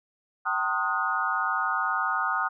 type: tone cluster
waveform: sine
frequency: 768 / 908 / 1055 / 1247 / 1449 Hz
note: G5 / A#5 / C6 / D#6 / F#6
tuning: -36 / -46 / +14 / +3 / -37 cents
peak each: -33 / -33 / -35 / -27 / -29 dBFS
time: 0.45-2.49 s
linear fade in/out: 20 ms
effects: none